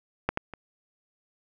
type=clicks; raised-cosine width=0.5 ms; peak=-9 / -12 / -24 dBFS; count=3; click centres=0.29 / 0.374 / 0.537 s; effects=none